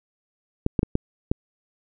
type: clicks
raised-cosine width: 3 ms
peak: -7 dBFS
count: 5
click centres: 0.664 / 0.792 / 0.831 / 0.954 / 1.315 s
effects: none